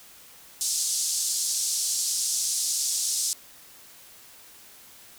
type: band-pass noise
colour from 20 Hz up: white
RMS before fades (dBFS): -27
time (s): 0.61-3.33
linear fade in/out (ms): 0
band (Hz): 4800 to 9000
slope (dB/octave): 24
effects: white hiss -50 dBFS RMS until 5.18 s